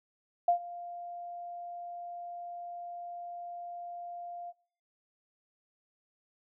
sine tone with ADSR envelope, 698.5 Hz, F5, in tune, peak -20 dBFS, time 0.48-4.53 s, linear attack 4 ms, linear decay 100 ms, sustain -19 dB, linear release 39 ms, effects noise-tail reverb RT60 0.6 s tail -24 dB re dry

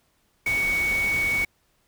sine tone in noise, 2232 Hz, C#7, 11 cents sharp, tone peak -21 dBFS, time 0.46-1.45 s, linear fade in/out 5 ms, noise pink, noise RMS -34 dBFS, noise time 0.46-1.45 s, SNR +10 dB, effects pink hiss -67 dBFS RMS until 1.87 s

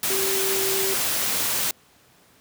sine tone in noise, 386.8 Hz, G4, 23 cents flat, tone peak -26 dBFS, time 0.1-0.94 s, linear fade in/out 2 ms, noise white, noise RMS -24 dBFS, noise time 0.03-1.71 s, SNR -5 dB, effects pink hiss -56 dBFS RMS until 2.4 s + high-pass 100 Hz 12 dB/octave

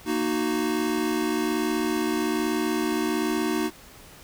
square chord, D# minor, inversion second, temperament equal with one note detuned, 233.1 / 308.8 / 370 Hz, A#3 / D#4 / F#4, 0 / -13 / 0 cents, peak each -30 / -27 / -29 dBFS, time 0.05-3.71 s, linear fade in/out 50 ms, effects pink hiss -48 dBFS RMS until 4.23 s

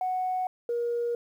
sine tone pair in turn, 740 / 474.3 Hz, F#5 / A#4, 0 / +30 cents, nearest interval minor sixth, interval 770 cents, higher first, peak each -25 dBFS, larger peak neither, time 0.01-0.47 / 0.69-1.15 s, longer neither, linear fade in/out 2 ms, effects tanh soft clip ceiling -21 dBFS + 10-bit

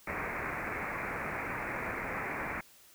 white low-pass noise, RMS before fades -37 dBFS, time 0.07-2.61 s, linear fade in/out 5 ms, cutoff 2400 Hz, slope 96 dB/octave, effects white hiss -59 dBFS RMS until 2.94 s

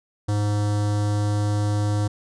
square tone with notch filter, 103.83 Hz, G#2, in tune, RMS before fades -22 dBFS, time 0.28-2.08 s, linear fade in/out 10 ms, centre 2400 Hz, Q 0.93, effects resampled to 22050 Hz

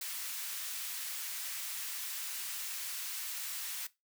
white high-pass noise, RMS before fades -40 dBFS, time 0.01-3.87 s, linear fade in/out 5 ms, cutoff 1400 Hz, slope 12 dB/octave, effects noise-tail reverb RT60 0.2 s tail -18 dB re dry

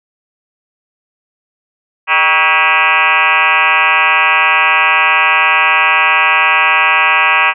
sine tone with frequency modulation, 1794 Hz, A6, 33 cents sharp, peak -7 dBFS, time 2.07-7.54 s, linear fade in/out 50 ms, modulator 169 Hz, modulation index 5.5, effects none

